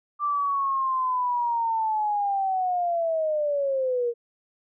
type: linear sweep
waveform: sine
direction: down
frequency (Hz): 1181 to 466.2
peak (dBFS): -22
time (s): 0.19-4.14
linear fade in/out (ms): 50
effects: none